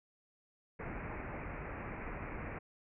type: low-pass noise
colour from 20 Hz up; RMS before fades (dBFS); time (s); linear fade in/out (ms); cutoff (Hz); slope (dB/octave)
pink; -43; 0.79-2.59; 10; 2500; 96
effects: none